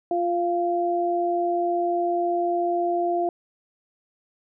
sine tone pair together, 349.2 / 692.8 Hz, F4 / F5, 0 / -14 cents, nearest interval octave, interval 1186 cents, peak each -24 / -23 dBFS, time 0.11-3.29 s, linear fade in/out 2 ms, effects none

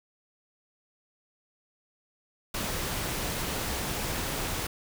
pink noise, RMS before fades -32 dBFS, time 2.54-4.67 s, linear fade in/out 5 ms, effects none

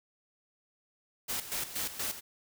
white noise with tremolo, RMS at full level -34 dBFS, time 1.28-2.21 s, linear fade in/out 20 ms, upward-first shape square, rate 4.2 Hz, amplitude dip 70%, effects none

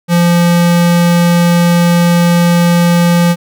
square tone, 172.7 Hz, F3, 19 cents flat, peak -7 dBFS, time 0.08-3.36 s, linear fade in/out 50 ms, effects none

